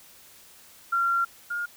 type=tone pair in turn; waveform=sine; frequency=1376 / 1418.8 Hz; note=F6 / F6; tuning=-26 / +27 cents; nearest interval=minor second; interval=53 cents; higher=second; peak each=-21 / -27 dBFS; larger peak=first; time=0.92-1.25 / 1.5-1.66 s; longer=first; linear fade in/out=10 ms; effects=white hiss -52 dBFS RMS until 1.76 s

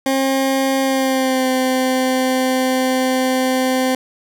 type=tone with pitch glide; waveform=20% pulse; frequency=268.1 to 258.5 Hz; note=C4 to C4; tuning=+42 to -21 cents; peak=-10 dBFS; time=0.06-3.95 s; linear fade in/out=2 ms; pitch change=-63 cents; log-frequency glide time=0.81-1.48 s; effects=none

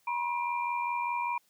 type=tone cluster; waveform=sine; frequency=962 / 1047 / 2383 Hz; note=B5 / C6 / D7; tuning=-46 / +1 / +25 cents; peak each=-30 / -38 / -37 dBFS; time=0.07-1.38 s; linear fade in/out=5 ms; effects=white hiss -69 dBFS RMS until 1.49 s + high-pass 100 Hz 12 dB/octave

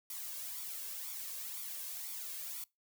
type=noise with flanger; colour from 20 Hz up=blue; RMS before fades=-43 dBFS; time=0.1-2.64 s; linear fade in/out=2 ms; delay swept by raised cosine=0.87 to 1.87 ms; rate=2 Hz; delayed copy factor=+0.6; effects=noise-tail reverb RT60 0.2 s tail -23 dB re dry

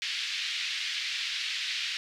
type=band-pass noise; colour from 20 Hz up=white; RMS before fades=-33 dBFS; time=0.02-1.97 s; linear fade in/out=0 ms; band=2000 to 4300 Hz; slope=24 dB/octave; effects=none

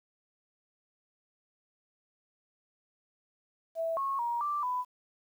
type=tone with pitch steps; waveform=sine; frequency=657 / 1093 / 946 / 1175 / 997 Hz; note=E5 / C#6 / A#5 / D6 / B5; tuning=-6 / -25 / +25 / +1 / +16 cents; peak=-29 dBFS; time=3.75-4.85 s; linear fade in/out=50 ms; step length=220 ms; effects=10-bit

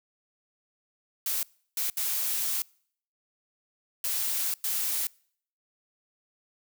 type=noise bursts at uneven times; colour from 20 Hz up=blue; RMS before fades=-29 dBFS; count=5; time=1.26-1.43 / 1.77-1.9 / 1.97-2.62 / 4.04-4.54 / 4.64-5.07 s; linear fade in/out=2 ms; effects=noise-tail reverb RT60 0.6 s tail -26 dB re dry

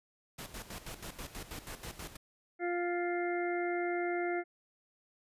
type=noise with tremolo; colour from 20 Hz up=pink; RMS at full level=-43 dBFS; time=0.38-2.17 s; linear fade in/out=10 ms; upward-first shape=square; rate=6.2 Hz; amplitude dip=70%
type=harmonic tone; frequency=350 Hz; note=F4; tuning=4 cents sharp; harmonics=1 / 2 / 4 / 5 / 6; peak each=-33 / -37 / -43 / -46 / -41 dBFS; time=2.59-4.44 s; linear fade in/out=50 ms
effects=resampled to 32000 Hz

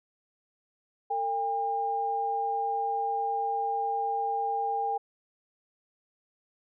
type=tone pair together; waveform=sine; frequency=452.3 / 804.3 Hz; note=A4 / G5; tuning=+48 / +44 cents; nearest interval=minor seventh; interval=996 cents; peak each=-35 / -27 dBFS; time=1.1-4.98 s; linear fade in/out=10 ms; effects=none

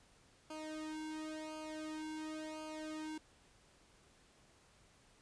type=tone with flanger; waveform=sawtooth; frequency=311.1 Hz; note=D#4; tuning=in tune; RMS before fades=-45 dBFS; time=0.5-3.18 s; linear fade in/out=5 ms; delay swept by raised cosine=0.53 to 1.63 ms; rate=0.94 Hz; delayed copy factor=-0.9; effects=pink hiss -67 dBFS RMS until 5.21 s + resampled to 22050 Hz

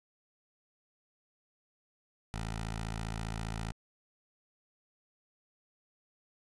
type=tone with notch filter; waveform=10% pulse; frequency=55 Hz; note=A1; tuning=in tune; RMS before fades=-38 dBFS; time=2.34-3.72 s; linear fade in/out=0 ms; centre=310 Hz; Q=0.95; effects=resampled to 24000 Hz + 10-bit

